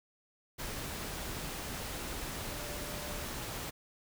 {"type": "tone in noise", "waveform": "sine", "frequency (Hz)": 590, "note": "D5", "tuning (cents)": 8, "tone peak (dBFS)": -48, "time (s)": [2.49, 3.25], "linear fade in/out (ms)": 20, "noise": "pink", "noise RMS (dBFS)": -40, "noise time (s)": [0.58, 3.71], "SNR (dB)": -11, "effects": []}